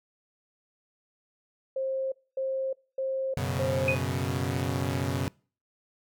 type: tone bursts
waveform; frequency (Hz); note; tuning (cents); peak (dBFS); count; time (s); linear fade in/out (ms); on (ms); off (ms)
sine; 531; C5; +25; -27; 4; 1.76-3.95; 5; 360; 250
type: chord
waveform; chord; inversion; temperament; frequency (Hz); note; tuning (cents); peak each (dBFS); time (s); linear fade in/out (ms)
sawtooth; F# suspended fourth; none; equal; 92.5 / 123.47 / 138.59; F#2 / B2 / C#3; 0 / 0 / 0; -28; 3.37-5.28; 0
type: tone with exponential decay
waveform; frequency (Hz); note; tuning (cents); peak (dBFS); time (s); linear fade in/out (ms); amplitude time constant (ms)
sine; 2489; D#7; 0; -21; 3.88-4.08; 2; 43
effects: noise-tail reverb RT60 0.4 s tail -25 dB re dry